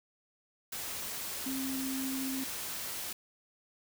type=tone in noise; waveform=sine; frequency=265.4 Hz; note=C4; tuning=25 cents sharp; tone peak=-34 dBFS; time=1.46-2.44 s; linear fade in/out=5 ms; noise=white; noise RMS=-39 dBFS; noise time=0.72-3.13 s; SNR=+2 dB; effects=none